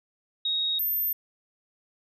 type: tone pair in turn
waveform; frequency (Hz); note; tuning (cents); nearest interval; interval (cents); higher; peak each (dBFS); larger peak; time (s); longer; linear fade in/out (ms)
sine; 3765 / 13336; A#7 / G#9; +16 / +6; octave + minor seventh; 2190; second; -24; neither; 0.45-0.79 / 0.79-1.13; neither; 5
effects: none